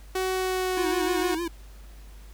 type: tone with pitch glide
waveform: sawtooth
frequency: 374.7 to 364.5 Hz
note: F#4 to F#4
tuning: +22 to -26 cents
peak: -21 dBFS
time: 0.15-1.35 s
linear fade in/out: 5 ms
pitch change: -48 cents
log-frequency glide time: 0.28-1.22 s
type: tone with vibrato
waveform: square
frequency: 331.1 Hz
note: E4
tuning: 8 cents sharp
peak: -28 dBFS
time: 0.77-1.48 s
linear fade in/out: 5 ms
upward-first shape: sine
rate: 6.5 Hz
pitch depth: 92 cents each way
effects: added 50 Hz sine -43 dBFS peak until 2.33 s + pink hiss -55 dBFS RMS until 2.33 s